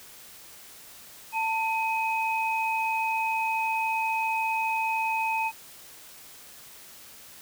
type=tone pair together; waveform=sine; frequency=892.7 / 2525 Hz; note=A5 / D#7; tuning=+25 / +25 cents; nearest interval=octave + tritone; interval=1800 cents; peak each=-26 / -29 dBFS; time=1.32-5.52 s; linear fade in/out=50 ms; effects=white hiss -48 dBFS RMS until 7.41 s